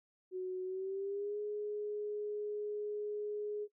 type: tone with pitch glide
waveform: sine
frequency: 370 to 417.7 Hz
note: F#4 to G#4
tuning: 0 to +10 cents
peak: -36 dBFS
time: 0.31-3.68 s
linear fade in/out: 50 ms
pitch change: +210 cents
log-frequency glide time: 0.64-1.39 s
effects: noise-tail reverb RT60 0.1 s tail -20 dB re dry